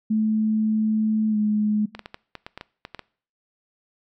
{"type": "tone with pitch glide", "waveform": "sine", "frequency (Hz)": [217, 211.3], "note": ["A3", "G#3"], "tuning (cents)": [-24, 30], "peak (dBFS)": -18, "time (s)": [0.1, 1.86], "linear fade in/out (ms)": 10, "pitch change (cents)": -46, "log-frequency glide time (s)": [1.3, 1.37]}
{"type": "clicks", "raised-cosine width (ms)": 0.3, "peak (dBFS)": -19, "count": 11, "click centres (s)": [1.95, 1.993, 2.059, 2.144, 2.353, 2.465, 2.576, 2.611, 2.851, 2.947, 2.993]}
{"effects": ["noise-tail reverb RT60 0.5 s tail -22 dB re dry"]}